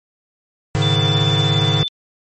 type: chord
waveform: square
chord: Ab suspended fourth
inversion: none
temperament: equal with one note detuned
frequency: 106.38 / 138.59 / 155.56 Hz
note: Ab2 / Db3 / Eb3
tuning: +42 / 0 / 0 cents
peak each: -20 dBFS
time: 0.75-1.83 s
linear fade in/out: 0 ms
type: tone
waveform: sine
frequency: 3522 Hz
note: A7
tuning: 1 cent sharp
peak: -19 dBFS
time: 0.82-1.88 s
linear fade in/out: 0 ms
effects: MP3 32 kbps